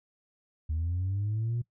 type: linear sweep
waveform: sine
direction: up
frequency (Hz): 76.2 to 121.3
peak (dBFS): -26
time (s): 0.69-1.62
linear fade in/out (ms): 10
effects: noise-tail reverb RT60 0.1 s tail -21 dB re dry + tanh soft clip ceiling -25 dBFS